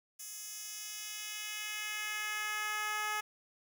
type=tone with high-pass filter sweep; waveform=10% pulse; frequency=423.9 Hz; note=G#4; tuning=35 cents sharp; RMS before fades=-39 dBFS; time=0.19-3.21 s; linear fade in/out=10 ms; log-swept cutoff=7400 to 910 Hz; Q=1.1; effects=none